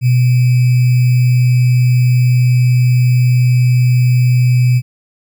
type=tone with sample-and-hold; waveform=sine; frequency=124.5 Hz; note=B2; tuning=14 cents sharp; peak=-7 dBFS; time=0.01-4.82 s; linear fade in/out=50 ms; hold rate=2450 Hz; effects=none